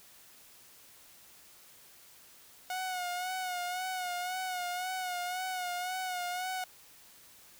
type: tone with vibrato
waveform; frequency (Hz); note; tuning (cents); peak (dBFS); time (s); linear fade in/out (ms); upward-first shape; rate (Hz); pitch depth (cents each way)
sawtooth; 729; F#5; -26; -30; 2.7-6.64; 2; sine; 1.9; 46
effects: white hiss -57 dBFS RMS until 7.59 s